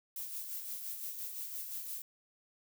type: noise with tremolo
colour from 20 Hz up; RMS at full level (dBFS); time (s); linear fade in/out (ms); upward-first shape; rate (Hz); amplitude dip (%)
violet; -40; 0.16-2.02; 2; sine; 5.8; 45
effects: none